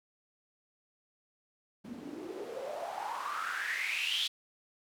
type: noise with band-pass filter sweep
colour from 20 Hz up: white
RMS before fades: -37 dBFS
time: 1.84-4.28 s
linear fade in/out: 10 ms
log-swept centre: 220 to 3500 Hz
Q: 8.1
effects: none